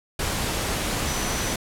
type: tone in noise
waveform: sine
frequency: 5960 Hz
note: F#8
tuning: 12 cents sharp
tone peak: -34 dBFS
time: 1.07-1.53 s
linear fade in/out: 5 ms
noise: pink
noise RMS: -26 dBFS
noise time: 0.19-1.56 s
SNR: -11 dB
effects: low-pass 12000 Hz 12 dB/octave